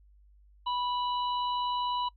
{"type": "harmonic tone", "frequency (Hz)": 984, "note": "B5", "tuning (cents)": -7, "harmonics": [1, 3, 4], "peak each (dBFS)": [-29, -39, -41], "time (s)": [0.66, 2.09], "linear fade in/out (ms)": 10, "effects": ["noise-tail reverb RT60 0.1 s tail -24 dB re dry", "added 50 Hz sine -56 dBFS peak until 2.16 s"]}